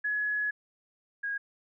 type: tone pair in turn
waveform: sine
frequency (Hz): 1690 / 1640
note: G#6 / G#6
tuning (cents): +30 / -22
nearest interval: minor second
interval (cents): 52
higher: first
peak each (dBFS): -27 / -30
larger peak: first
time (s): 0.04-0.51 / 1.23-1.38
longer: first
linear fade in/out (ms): 10
effects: none